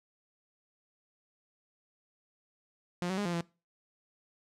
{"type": "tone with pitch steps", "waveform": "sawtooth", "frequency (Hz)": [176.6, 188.4, 205.2, 173.7, 169.6], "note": ["F3", "F#3", "G#3", "F3", "E3"], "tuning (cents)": [20, 32, -21, -9, 50], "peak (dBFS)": -27, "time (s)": [3.02, 3.41], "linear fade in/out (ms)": 0, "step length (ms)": 78, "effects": ["noise-tail reverb RT60 0.3 s tail -22 dB re dry", "low-pass 8000 Hz 12 dB/octave"]}